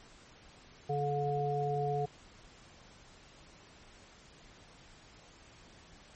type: harmonic tone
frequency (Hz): 143.8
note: D3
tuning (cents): -36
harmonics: 1 / 3 / 5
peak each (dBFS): -35 / -34 / -34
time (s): 0.89-2.06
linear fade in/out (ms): 10
effects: pink hiss -57 dBFS RMS until 6.15 s + MP3 32 kbps